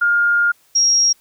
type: tone pair in turn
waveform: sine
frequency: 1413 / 5608 Hz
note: F6 / F8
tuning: +20 / +6 cents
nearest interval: 2 octaves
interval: 2386 cents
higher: second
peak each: -12 / -11 dBFS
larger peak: second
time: 0.01-0.52 / 0.75-1.13 s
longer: first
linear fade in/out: 10 ms
effects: white hiss -56 dBFS RMS until 1.2 s